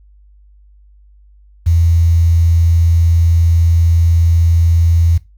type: tone with quantisation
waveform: sine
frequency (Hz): 83.7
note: E2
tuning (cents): +27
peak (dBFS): -8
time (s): 1.66-5.18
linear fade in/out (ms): 10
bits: 6
effects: noise-tail reverb RT60 0.2 s tail -17 dB re dry + added 50 Hz sine -42 dBFS peak until 5.37 s

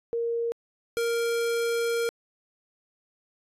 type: tone pair in turn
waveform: sine / square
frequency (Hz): 466.2 / 466.2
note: A#4 / A#4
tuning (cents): 0 / 0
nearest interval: unison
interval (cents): 0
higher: neither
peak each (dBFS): -25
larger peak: neither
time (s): 0.13-0.52 / 0.97-2.09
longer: second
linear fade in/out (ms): 0
effects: resampled to 32000 Hz

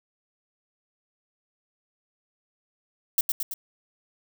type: noise with echo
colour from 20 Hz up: violet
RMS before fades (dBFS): -21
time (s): 3.18-3.21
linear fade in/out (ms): 2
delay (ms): 110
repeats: 3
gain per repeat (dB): -4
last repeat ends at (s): 3.54
effects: none

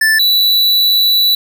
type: tone pair in turn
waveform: square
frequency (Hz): 1760 / 3951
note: A6 / B7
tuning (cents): 0 / 0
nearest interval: octave + major second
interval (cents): 1400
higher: second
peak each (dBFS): -9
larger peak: neither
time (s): 0.01-0.19 / 0.19-1.35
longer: second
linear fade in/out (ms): 5
effects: none

